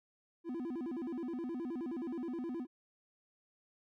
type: tone with vibrato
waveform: triangle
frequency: 289.8 Hz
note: D4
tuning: 23 cents flat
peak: -35 dBFS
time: 0.44-2.67 s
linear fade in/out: 50 ms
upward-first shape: square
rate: 9.5 Hz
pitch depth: 260 cents each way
effects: none